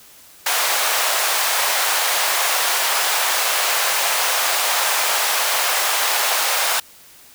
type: high-pass noise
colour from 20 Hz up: pink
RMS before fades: -19 dBFS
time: 0.46-6.8 s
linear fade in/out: 5 ms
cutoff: 650 Hz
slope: 24 dB/octave
effects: white hiss -46 dBFS RMS until 7.34 s